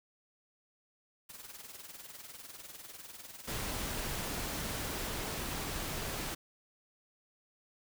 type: noise with tremolo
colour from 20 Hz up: white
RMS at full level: -46 dBFS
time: 1.29-5.08 s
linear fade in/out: 10 ms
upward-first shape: triangle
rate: 20 Hz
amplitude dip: 75%
type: noise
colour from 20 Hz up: pink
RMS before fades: -38 dBFS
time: 3.47-6.35 s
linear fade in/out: 10 ms
effects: none